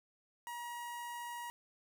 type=tone with notch filter; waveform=sawtooth; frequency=954 Hz; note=A#5; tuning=40 cents sharp; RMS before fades=-44 dBFS; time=0.47-1.5 s; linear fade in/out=0 ms; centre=4300 Hz; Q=1.2; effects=none